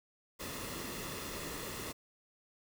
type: noise with comb filter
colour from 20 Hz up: pink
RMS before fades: -42 dBFS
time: 0.39-1.93 s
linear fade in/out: 20 ms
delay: 1.3 ms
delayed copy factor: -0.5
effects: none